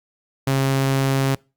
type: tone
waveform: sawtooth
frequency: 135.3 Hz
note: C#3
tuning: 42 cents flat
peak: -13 dBFS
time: 0.47-1.35 s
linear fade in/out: 5 ms
effects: noise-tail reverb RT60 0.3 s tail -25 dB re dry + Opus 48 kbps